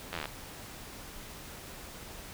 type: slowing click train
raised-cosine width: 0.3 ms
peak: -19 dBFS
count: 11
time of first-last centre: 0.13-0.256 s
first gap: 11 ms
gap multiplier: 1.03
effects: pink hiss -46 dBFS RMS until 2.33 s